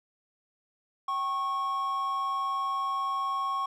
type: tone pair together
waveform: triangle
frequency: 775 / 1096 Hz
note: G5 / C#6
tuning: -20 / -20 cents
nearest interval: tritone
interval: 600 cents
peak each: -36 / -26 dBFS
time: 1.08-3.66 s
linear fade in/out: 5 ms
effects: none